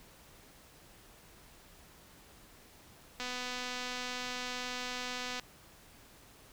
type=click train; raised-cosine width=0.2 ms; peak=-22 dBFS; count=548; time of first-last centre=3.2-5.397 s; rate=249 Hz; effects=pink hiss -58 dBFS RMS until 6.52 s